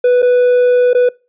triangle tone with dropouts, 493.9 Hz, B4, in tune, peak -5 dBFS, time 0.04-1.09 s, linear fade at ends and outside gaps 5 ms, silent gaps 0.221-0.226 / 0.933-0.948 s, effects noise-tail reverb RT60 0.3 s tail -24 dB re dry + resampled to 8000 Hz

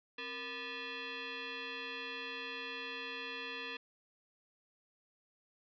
sine tone with frequency modulation, 468.6 Hz, A#4, 9 cents sharp, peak -40 dBFS, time 0.18-3.77 s, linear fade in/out 5 ms, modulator 736 Hz, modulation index 4.4, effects none

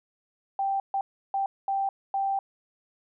sine tone bursts at uneven times, 784 Hz, G5, in tune, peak -24 dBFS, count 5, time 0.59-0.8 / 0.94-1.01 / 1.34-1.46 / 1.68-1.89 / 2.14-2.39 s, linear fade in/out 2 ms, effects none

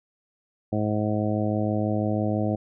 harmonic tone, 106.1 Hz, G#2, 38 cents sharp, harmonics 1 / 2 / 3 / 4 / 5 / 6 / 7, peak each -27 / -27 / -29 / -36 / -32 / -32 / -35 dBFS, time 0.72-2.56 s, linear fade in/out 10 ms, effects none

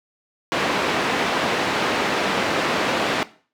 pink band-pass noise, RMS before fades -22 dBFS, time 0.52-3.23 s, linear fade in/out 0 ms, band 280 to 3200 Hz, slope 12 dB/octave, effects noise-tail reverb RT60 0.4 s tail -17 dB re dry

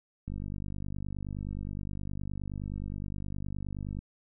click train, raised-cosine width 5 ms, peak -25 dBFS, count 185, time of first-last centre 0.28-3.99 s, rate 49.6 Hz, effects none

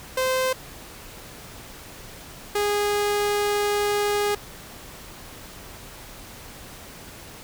sawtooth tone pair in turn, 518 / 412 Hz, C5 / G#4, -17 / -14 cents, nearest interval major third, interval 397 cents, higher first, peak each -17 / -17 dBFS, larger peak neither, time 0.17-0.53 / 2.55-4.35 s, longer second, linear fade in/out 5 ms, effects pink hiss -42 dBFS RMS until 7.43 s

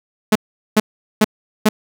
sawtooth tone bursts, 214.7 Hz, A3, 42 cents flat, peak -5 dBFS, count 4, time 0.32-1.69 s, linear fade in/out 5 ms, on 35 ms, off 410 ms, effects none

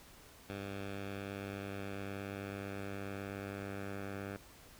10% pulse tone with low-pass filter sweep, 99 Hz, G2, 18 cents sharp, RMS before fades -43 dBFS, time 0.49-4.37 s, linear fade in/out 5 ms, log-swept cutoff 3100 to 2000 Hz, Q 1.5, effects pink hiss -58 dBFS RMS until 4.79 s

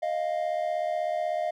triangle tone pair together, 622.3 / 698.5 Hz, D#5 / F5, 0 / 0 cents, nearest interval major second, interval 200 cents, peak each -27 dBFS, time 0.02-1.51 s, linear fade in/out 10 ms, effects none

